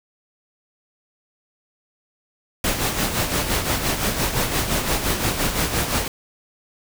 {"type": "noise with tremolo", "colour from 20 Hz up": "pink", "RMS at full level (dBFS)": -20, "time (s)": [2.64, 6.08], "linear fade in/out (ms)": 2, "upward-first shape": "sine", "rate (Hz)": 5.8, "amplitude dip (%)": 55, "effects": []}